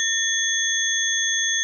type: tone cluster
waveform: sine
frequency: 1821 / 3399 / 6340 Hz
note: A#6 / G#7 / G8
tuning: -41 / +39 / +19 cents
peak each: -24 dBFS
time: 0-1.63 s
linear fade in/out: 0 ms
effects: none